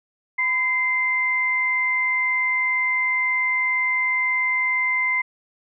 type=tone pair together; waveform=sine; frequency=1002 / 2083 Hz; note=B5 / C7; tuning=+25 / -8 cents; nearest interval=octave + minor second; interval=1267 cents; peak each=-28 / -19 dBFS; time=0.38-5.22 s; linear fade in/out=10 ms; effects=none